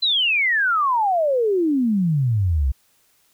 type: exponential sweep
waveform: sine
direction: down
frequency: 4090 to 61.8 Hz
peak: -16 dBFS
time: 0.02-2.72 s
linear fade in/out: 10 ms
effects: white hiss -61 dBFS RMS until 3.33 s